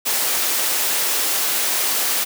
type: high-pass noise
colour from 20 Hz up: white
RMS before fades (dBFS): -20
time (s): 0.05-2.25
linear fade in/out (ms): 20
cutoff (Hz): 320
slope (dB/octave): 12
effects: none